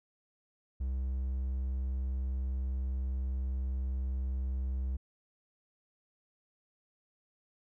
triangle tone, 65 Hz, C2, 11 cents flat, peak -29 dBFS, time 0.8-4.97 s, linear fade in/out 10 ms, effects none

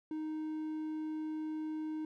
triangle tone, 311.1 Hz, D#4, in tune, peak -34 dBFS, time 0.11-2.05 s, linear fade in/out 2 ms, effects none

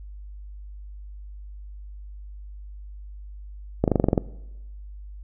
slowing click train, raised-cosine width 2 ms, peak -5 dBFS, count 9, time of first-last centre 3.84-4.178 s, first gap 38 ms, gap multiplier 1.03, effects noise-tail reverb RT60 1.0 s tail -20 dB re dry + added 50 Hz sine -37 dBFS peak until 5.23 s

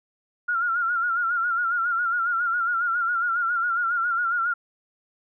sine tone with vibrato, 1396.9 Hz, F6, in tune, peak -21 dBFS, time 0.48-4.54 s, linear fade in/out 10 ms, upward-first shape sine, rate 7.3 Hz, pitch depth 73 cents each way, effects none

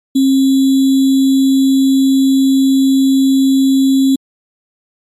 sine tone with sample-and-hold, 268.4 Hz, C4, 44 cents sharp, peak -7 dBFS, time 0.15-4.16 s, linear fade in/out 10 ms, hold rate 3675 Hz, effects MP3 64 kbps

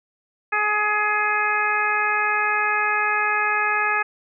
harmonic tone, 420.3 Hz, G#4, 21 cents sharp, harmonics 1 / 2 / 3 / 4 / 5 / 6, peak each -33 / -26 / -24 / -23 / -28 / -26 dBFS, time 0.52-4.03 s, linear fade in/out 10 ms, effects none

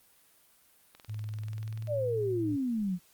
click train, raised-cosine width 0.2 ms, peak -33 dBFS, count 20, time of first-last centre 0.95-1.872 s, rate 20.6 Hz
sine tone with pitch glide, 106.9 to 113.13 Hz, A2 to A2, -49 to +49 cents, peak -34 dBFS, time 1.08-2.57 s, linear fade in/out 20 ms, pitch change +98 cents, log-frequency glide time 1.43-2.05 s
sine exponential sweep, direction down, 622.3 to 172.1 Hz, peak -28 dBFS, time 1.87-2.99 s, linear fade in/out 50 ms
effects white hiss -63 dBFS RMS until 3.13 s + Opus 32 kbps

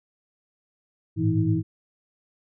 sine tone cluster, 103.7 / 112.3 / 163.5 / 319.5 Hz, G#2 / A2 / E3 / D#4, -2 / +36 / -14 / +46 cents, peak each -25 dBFS, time 1.16-1.63 s, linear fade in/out 50 ms, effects none

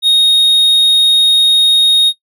triangle tone, 3729 Hz, A#7, in tune, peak -4 dBFS, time 0.02-2.13 s, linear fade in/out 50 ms, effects noise-tail reverb RT60 0.1 s tail -20 dB re dry

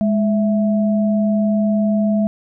sine tone pair together, 208.4 / 659.3 Hz, G#3 / E5, +6 / 0 cents, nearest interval octave + minor sixth, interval 1994 cents, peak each -14 / -22 dBFS, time 0.01-2.27 s, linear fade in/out 0 ms, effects none

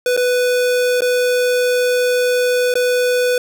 square tone with dropouts, 495.7 Hz, B4, 6 cents sharp, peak -14 dBFS, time 0.06-3.38 s, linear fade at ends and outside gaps 2 ms, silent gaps 0.166-0.174 / 1.007-1.019 / 2.74-2.754 s, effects none

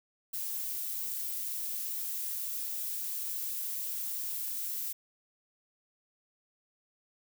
violet noise, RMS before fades -36 dBFS, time 0.33-4.93 s, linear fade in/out 10 ms, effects none

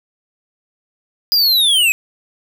square linear sweep, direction down, 4942 to 2489 Hz, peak -11 dBFS, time 1.32-1.92 s, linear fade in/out 0 ms, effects none

